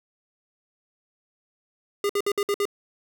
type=tone bursts; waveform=square; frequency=405.6 Hz; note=G#4; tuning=41 cents flat; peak=-22 dBFS; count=6; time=2.04-2.654 s; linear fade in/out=2 ms; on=54 ms; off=58 ms; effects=none